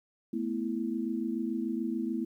sine chord, A suspended second, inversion none, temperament equal, 220 / 246.9 / 329.6 Hz, A3 / B3 / E4, 0 / 0 / 0 cents, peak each -34 dBFS, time 0.33-2.25 s, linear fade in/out 5 ms, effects 11-bit

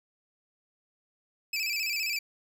25% pulse tone with vibrato, 2462 Hz, D#7, 19 cents flat, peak -25 dBFS, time 1.53-2.19 s, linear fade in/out 5 ms, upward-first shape square, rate 15 Hz, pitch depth 78 cents each way, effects none

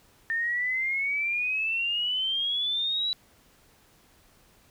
sine exponential sweep, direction up, 1803 to 3951 Hz, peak -25 dBFS, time 0.3-3.13 s, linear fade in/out 0 ms, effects pink hiss -60 dBFS RMS until 4.7 s

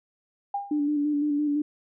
sine tone with exponential decay, 804 Hz, G5, 44 cents sharp, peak -23 dBFS, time 0.54-0.86 s, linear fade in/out 5 ms, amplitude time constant 69 ms
sine tone with vibrato, 293.7 Hz, D4, in tune, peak -22 dBFS, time 0.71-1.62 s, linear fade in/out 5 ms, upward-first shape square, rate 5.9 Hz, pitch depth 26 cents each way
effects none

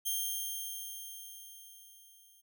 5% pulse tone with level ramp, 3183 Hz, G7, 26 cents sharp, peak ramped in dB -22 to -52 dBFS, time 0.05-2.42 s, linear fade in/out 20 ms, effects none

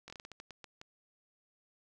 slowing click train, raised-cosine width 0.2 ms, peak -30 dBFS, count 11, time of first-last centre 0.08-0.814 s, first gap 20 ms, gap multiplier 1.27, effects none

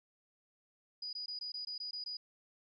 sine tone bursts, 4922 Hz, D#8, 20 cents flat, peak -39 dBFS, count 9, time 1.02-2.17 s, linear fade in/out 5 ms, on 110 ms, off 20 ms, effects none

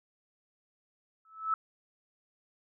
sine tone with exponential growth, 1306 Hz, E6, 17 cents flat, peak -23 dBFS, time 1.25-1.54 s, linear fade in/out 2 ms, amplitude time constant 63 ms, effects none

